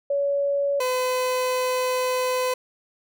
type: tone pair in turn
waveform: sine / 30% pulse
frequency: 564 / 507.2 Hz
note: C#5 / B4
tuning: +30 / +46 cents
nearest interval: major second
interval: 184 cents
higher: first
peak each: -20 / -19 dBFS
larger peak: second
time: 0.1-0.8 / 0.8-2.54 s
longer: second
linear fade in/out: 5 ms
effects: none